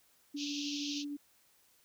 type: tone with tremolo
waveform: sine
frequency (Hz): 288.9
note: D4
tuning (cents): -28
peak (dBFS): -36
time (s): 0.34-1.17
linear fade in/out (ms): 10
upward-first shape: triangle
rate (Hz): 13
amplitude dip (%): 30
type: band-pass noise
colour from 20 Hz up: pink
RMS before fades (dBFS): -41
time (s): 0.36-1.05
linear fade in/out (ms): 50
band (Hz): 2600 to 6400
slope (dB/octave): 96
effects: white hiss -68 dBFS RMS until 1.84 s